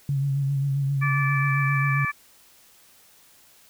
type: tone with vibrato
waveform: sine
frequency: 138.59 Hz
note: C#3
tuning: in tune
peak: -21 dBFS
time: 0.09-2.05 s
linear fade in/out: 2 ms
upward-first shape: sine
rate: 7.5 Hz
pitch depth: 37 cents each way
type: harmonic tone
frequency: 581 Hz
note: D5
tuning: 19 cents flat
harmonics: 2 / 3 / 4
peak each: -28 / -28 / -28 dBFS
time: 1.01-2.12 s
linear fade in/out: 20 ms
effects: white hiss -55 dBFS RMS until 3.69 s